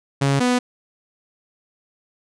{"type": "tone pair in turn", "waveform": "sawtooth", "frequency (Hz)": [138.59, 247.9], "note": ["C#3", "B3"], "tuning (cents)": [0, 7], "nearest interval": "minor seventh", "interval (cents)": 1007, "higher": "second", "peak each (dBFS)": -12, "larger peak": "neither", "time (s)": [[0.21, 0.4], [0.4, 0.59]], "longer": "neither", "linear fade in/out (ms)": 10, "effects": ["resampled to 22050 Hz"]}